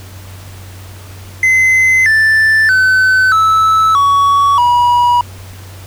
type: tone with pitch steps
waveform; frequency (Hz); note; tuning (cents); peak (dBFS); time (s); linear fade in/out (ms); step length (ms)
triangle; 2051 / 1765 / 1518.9 / 1307.1 / 1124.8 / 967.9; C7 / A6 / F#6 / E6 / C#6 / B5; -35 / +5 / +45 / -15 / +25 / -35; -5; 1.43-5.21; 2; 630
effects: added 94 Hz sine -30 dBFS peak until 5.86 s + pink hiss -37 dBFS RMS until 5.86 s